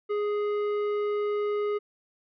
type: tone with tanh clipping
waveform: triangle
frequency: 415.3 Hz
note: G#4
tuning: in tune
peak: -27 dBFS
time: 0.09-1.79 s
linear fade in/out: 20 ms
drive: 15 dB
effects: none